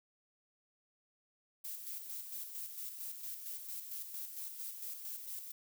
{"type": "noise with tremolo", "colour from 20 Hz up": "violet", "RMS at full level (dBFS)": -43, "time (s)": [1.64, 5.52], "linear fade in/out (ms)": 10, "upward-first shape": "square", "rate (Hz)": 4.4, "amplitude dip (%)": 45, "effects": []}